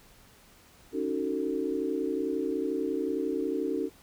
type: chord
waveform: sine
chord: D# half-diminished seventh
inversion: third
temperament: just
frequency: 280 / 311.1 / 373.4 / 448 Hz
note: C#4 / D#4 / F#4 / A4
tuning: +18 / 0 / +16 / +31 cents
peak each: -33 dBFS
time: 0.92-3.9 s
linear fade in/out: 50 ms
effects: pink hiss -57 dBFS RMS until 4.02 s